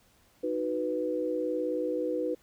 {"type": "chord", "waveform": "sine", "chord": "B major", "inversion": "first", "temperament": "equal", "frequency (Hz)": [311.1, 370, 493.9], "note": ["D#4", "F#4", "B4"], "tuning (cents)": [0, 0, 0], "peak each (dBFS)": [-33, -35, -30], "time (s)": [0.43, 2.35], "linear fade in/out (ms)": 10, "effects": ["pink hiss -64 dBFS RMS until 2.42 s"]}